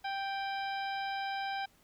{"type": "harmonic tone with a mistuned harmonic", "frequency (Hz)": 785, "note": "G5", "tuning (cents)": 2, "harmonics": [1, 2, 3, 4, 5, 6], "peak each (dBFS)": [-35, -41, -45, -47, -49, -51], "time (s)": [0.04, 1.66], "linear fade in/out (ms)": 10, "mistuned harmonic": 6, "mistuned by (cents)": 99, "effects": ["pink hiss -66 dBFS RMS until 1.83 s"]}